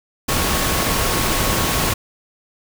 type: tone in noise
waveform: sine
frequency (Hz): 1100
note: C#6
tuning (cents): -14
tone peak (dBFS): -29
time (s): 0.28-1.94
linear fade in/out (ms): 10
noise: pink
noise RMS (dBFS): -19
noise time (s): 0.28-1.94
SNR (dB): -13
effects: none